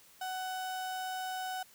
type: tone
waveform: 35% pulse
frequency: 747 Hz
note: F#5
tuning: 16 cents sharp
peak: -34 dBFS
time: 0.21-1.63 s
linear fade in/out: 5 ms
effects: white hiss -60 dBFS RMS until 1.74 s